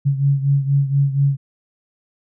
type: beating tone pair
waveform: sine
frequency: 138.59 / 142.79 Hz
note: C#3 / D3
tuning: 0 / -48 cents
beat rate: 4.2 Hz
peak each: -15 / -20 dBFS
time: 0.05-1.37 s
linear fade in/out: 20 ms
effects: none